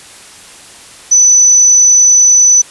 sine tone, 5990 Hz, F#8, 20 cents sharp, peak -3 dBFS, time 1.11-2.62 s, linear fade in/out 10 ms, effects white hiss -35 dBFS RMS until 2.7 s + resampled to 24000 Hz

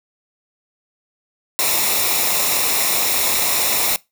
white noise with comb filter, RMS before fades -18 dBFS, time 1.59-3.96 s, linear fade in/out 0 ms, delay 0.64 ms, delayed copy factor -0.6, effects noise-tail reverb RT60 0.2 s tail -21 dB re dry

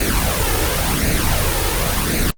pink noise with flanger, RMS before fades -17 dBFS, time 0-2.31 s, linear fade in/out 5 ms, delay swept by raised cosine 0.45 to 2.35 ms, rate 0.92 Hz, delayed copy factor +0.65, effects Opus 24 kbps

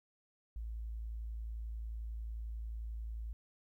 sine tone, 55.6 Hz, A1, 19 cents sharp, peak -39 dBFS, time 0.56-3.33 s, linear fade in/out 0 ms, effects 13-bit

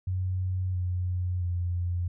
sine tone with pitch steps, 92.5 / 90.28 / 88.12 Hz, F#2 / F#2 / F2, 0 / -42 / +16 cents, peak -26 dBFS, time 0.07-2.08 s, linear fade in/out 5 ms, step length 670 ms, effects none

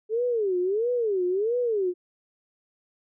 sine tone with vibrato, 419.7 Hz, G#4, 18 cents sharp, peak -22 dBFS, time 0.09-1.94 s, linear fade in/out 50 ms, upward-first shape sine, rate 1.5 Hz, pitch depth 280 cents each way, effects none

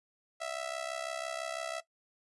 sawtooth tone with amplitude modulation, 659.3 Hz, E5, in tune, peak -28 dBFS, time 0.4-1.81 s, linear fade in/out 20 ms, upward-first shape sine, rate 66 Hz, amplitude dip 80%, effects noise-tail reverb RT60 0.1 s tail -17 dB re dry + resampled to 24000 Hz

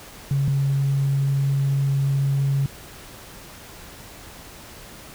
sine tone pair in turn, 138.59 / 138.06 Hz, C#3 / C#3, 0 / -7 cents, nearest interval unison, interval 7 cents, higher first, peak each -17 / -17 dBFS, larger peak neither, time 0.31-0.48 / 0.48-2.66 s, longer second, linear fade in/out 2 ms, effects tanh soft clip ceiling -13 dBFS + pink hiss -42 dBFS RMS until 5.14 s

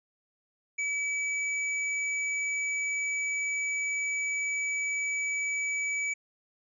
square tone, 2291 Hz, D7, 44 cents flat, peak -29 dBFS, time 0.78-6.14 s, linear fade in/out 10 ms, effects resampled to 22050 Hz

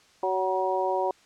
harmonic tone with a mistuned harmonic, 187.2 Hz, F#3, 20 cents sharp, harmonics 2 / 3 / 4 / 5, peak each -29 / -29 / -29 / -29 dBFS, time 0.23-1.11 s, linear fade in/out 2 ms, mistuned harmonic 5, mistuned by +30 cents, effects white hiss -58 dBFS RMS until 1.25 s + low-pass 6000 Hz 12 dB/octave

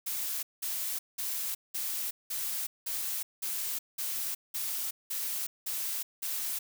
blue noise bursts, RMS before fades -34 dBFS, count 12, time 0.06-6.59 s, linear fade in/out 10 ms, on 370 ms, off 190 ms, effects none

